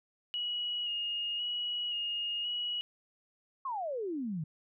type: tone with vibrato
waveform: sine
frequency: 2884 Hz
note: F#7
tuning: 45 cents flat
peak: -32 dBFS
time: 0.34-2.81 s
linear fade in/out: 0 ms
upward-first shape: square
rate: 0.95 Hz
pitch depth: 19 cents each way
type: exponential sweep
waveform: sine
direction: down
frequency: 1115 to 146.83 Hz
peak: -33 dBFS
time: 3.65-4.44 s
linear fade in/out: 5 ms
effects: none